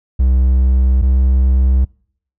triangle tone pair in turn, 64.2 / 64.83 Hz, C2 / C2, -32 / -15 cents, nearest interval unison, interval 17 cents, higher second, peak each -7 dBFS, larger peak neither, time 0.19-1.02 / 1.02-1.85 s, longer neither, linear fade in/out 10 ms, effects noise-tail reverb RT60 0.6 s tail -26 dB re dry

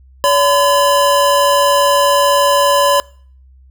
square tone pair together, 569.1 / 1014 Hz, C#5 / B5, +45 / +45 cents, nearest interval minor seventh, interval 1000 cents, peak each -13 dBFS, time 0.24-3 s, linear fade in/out 0 ms, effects noise-tail reverb RT60 0.5 s tail -24 dB re dry + added 65 Hz sine -41 dBFS peak until 3.7 s

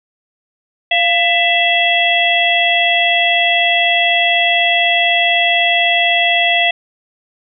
harmonic tone with a mistuned harmonic, 664 Hz, E5, 12 cents sharp, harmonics 1 / 3 / 4 / 5, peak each -16 / -16 / -16 / -16 dBFS, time 0.91-6.71 s, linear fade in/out 5 ms, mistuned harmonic 1, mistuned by +72 cents, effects none

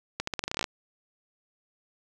accelerating click train, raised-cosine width 0.2 ms, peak -12 dBFS, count 13, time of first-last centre 0.2-0.642 s, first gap 74 ms, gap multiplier 0.86, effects none

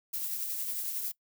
violet noise with tremolo, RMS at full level -33 dBFS, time 0.13-1.12 s, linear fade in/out 10 ms, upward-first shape triangle, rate 11 Hz, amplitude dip 40%, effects noise-tail reverb RT60 0.1 s tail -21 dB re dry

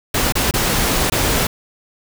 pink noise with dropouts, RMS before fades -17 dBFS, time 0.14-1.47 s, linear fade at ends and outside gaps 5 ms, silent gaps 0.323-0.353 / 0.511-0.538 / 1.1-1.12 s, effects none

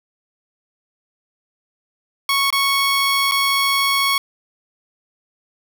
15% pulse tone with dropouts, 1106 Hz, C#6, 4 cents flat, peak -9 dBFS, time 2.29-4.18 s, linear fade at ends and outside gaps 2 ms, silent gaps 2.504-2.526 / 3.313-3.319 s, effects none

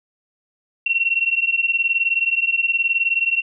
sine beating tone pair, 2716 / 2735 Hz, F7 / F7, -49 / -37 cents, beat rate 19 Hz, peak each -20 / -19 dBFS, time 0.86-3.42 s, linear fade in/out 5 ms, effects none

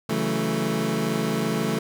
25% pulse chord, F# minor seventh, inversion second, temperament equal with one note detuned, 138.59 / 164.81 / 187.25 / 220 Hz, C#3 / E3 / F#3 / A3, 0 / 0 / +21 / 0 cents, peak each -27 / -25 / -27 / -22 dBFS, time 0.09-1.79 s, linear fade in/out 5 ms, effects none

